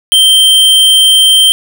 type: tone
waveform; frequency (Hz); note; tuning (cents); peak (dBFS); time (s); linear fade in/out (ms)
square; 3136; G7; 0; -4; 0.12-1.52; 0
effects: none